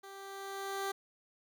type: tone with level ramp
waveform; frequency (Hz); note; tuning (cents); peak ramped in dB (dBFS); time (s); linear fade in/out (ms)
15% pulse; 392; G4; 0; -42 to -27; 0.03-0.92; 10
effects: none